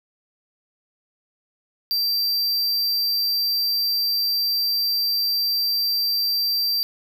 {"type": "tone", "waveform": "square", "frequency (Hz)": 4699, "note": "D8", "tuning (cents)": 0, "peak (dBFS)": -20, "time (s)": [1.91, 6.83], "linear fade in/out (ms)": 0, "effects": []}